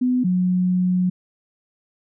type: tone pair in turn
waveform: sine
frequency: 251 / 181.89 Hz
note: B3 / F#3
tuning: +28 / -29 cents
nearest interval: tritone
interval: 557 cents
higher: first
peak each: -16 dBFS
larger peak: neither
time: 0.01-0.24 / 0.24-1.1 s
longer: second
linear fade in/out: 10 ms
effects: none